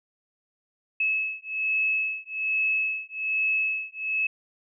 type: beating tone pair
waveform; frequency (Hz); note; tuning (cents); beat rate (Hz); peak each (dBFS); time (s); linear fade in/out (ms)
sine; 2589 / 2590.2; E7 / E7; -32 / -31; 1.2; -27; 1-4.27; 5
effects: none